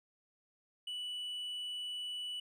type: tone with tanh clipping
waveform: triangle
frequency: 2960 Hz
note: F#7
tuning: in tune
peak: -39 dBFS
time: 0.87-2.4 s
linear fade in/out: 5 ms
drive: 7 dB
effects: none